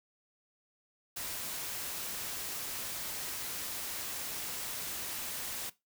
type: noise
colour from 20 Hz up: white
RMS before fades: -39 dBFS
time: 1.16-5.7 s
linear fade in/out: 10 ms
effects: noise-tail reverb RT60 0.2 s tail -18 dB re dry